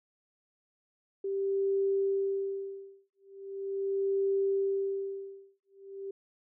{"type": "tone with tremolo", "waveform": "sine", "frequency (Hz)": 392, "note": "G4", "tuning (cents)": 0, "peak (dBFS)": -25, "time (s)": [1.24, 6.11], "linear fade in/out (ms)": 5, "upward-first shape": "sine", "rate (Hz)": 0.4, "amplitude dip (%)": 100, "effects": []}